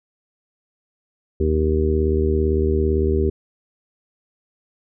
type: harmonic tone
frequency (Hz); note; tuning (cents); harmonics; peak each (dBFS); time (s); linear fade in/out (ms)
77.78; D#2; 0; 1 / 2 / 3 / 4 / 5 / 6; -19 / -31 / -26 / -28 / -20 / -29; 1.4-3.3; 5
effects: none